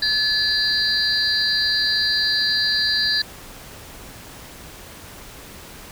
sine tone cluster, 1723 / 3956 / 4229 / 4727 Hz, A6 / B7 / C8 / D8, -37 / +2 / +18 / +10 cents, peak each -23 / -24 / -25 / -21 dBFS, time 0.02-3.22 s, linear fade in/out 5 ms, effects pink hiss -40 dBFS RMS until 5.91 s

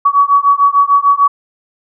sine beating tone pair, 1128 / 1134.7 Hz, C#6 / C#6, +30 / +40 cents, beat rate 6.7 Hz, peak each -10 dBFS, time 0.05-1.28 s, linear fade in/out 10 ms, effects none

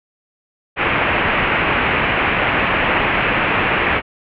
white low-pass noise, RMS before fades -17 dBFS, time 0.76-4.02 s, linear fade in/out 50 ms, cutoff 2700 Hz, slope 48 dB/octave, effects none

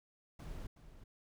brown noise with echo, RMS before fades -45 dBFS, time 0.39-0.67 s, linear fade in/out 5 ms, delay 370 ms, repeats 1, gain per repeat -11 dB, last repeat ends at 1.04 s, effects none

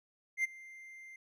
triangle tone with ADSR envelope, 2093 Hz, C7, in tune, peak -25 dBFS, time 0.37-1.16 s, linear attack 71 ms, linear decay 17 ms, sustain -22 dB, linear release 3 ms, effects none

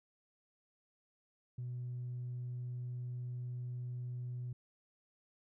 triangle tone with tanh clipping, 123.47 Hz, B2, in tune, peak -39 dBFS, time 1.58-4.53 s, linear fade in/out 5 ms, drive 5 dB, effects none

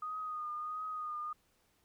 sine tone with vibrato, 1236 Hz, D#6, 12 cents flat, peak -37 dBFS, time 0.02-1.33 s, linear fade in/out 5 ms, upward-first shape triangle, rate 1.5 Hz, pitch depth 40 cents each way, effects pink hiss -73 dBFS RMS until 1.84 s

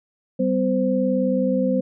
sine tone cluster, 193.7 / 252.8 / 519 Hz, G3 / B3 / C5, -20 / +41 / -14 cents, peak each -22 dBFS, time 0.39-1.81 s, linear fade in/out 10 ms, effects none

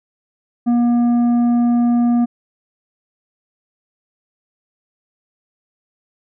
sine tone with tanh clipping, 239 Hz, A#3, 43 cents sharp, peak -13 dBFS, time 0.66-2.26 s, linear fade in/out 20 ms, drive 7 dB, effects none

